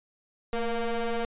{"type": "ring-modulated tone", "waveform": "30% pulse", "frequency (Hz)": 231.2, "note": "A#3", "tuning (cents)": -14, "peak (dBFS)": -21, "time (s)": [0.53, 1.25], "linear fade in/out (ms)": 2, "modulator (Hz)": 239, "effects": ["resampled to 8000 Hz"]}